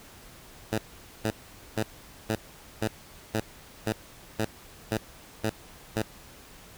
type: tone bursts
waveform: 10% pulse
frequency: 109.4 Hz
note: A2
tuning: 9 cents flat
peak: -17 dBFS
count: 11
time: 0.72-6.024 s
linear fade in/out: 5 ms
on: 64 ms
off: 460 ms
effects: pink hiss -50 dBFS RMS until 6.77 s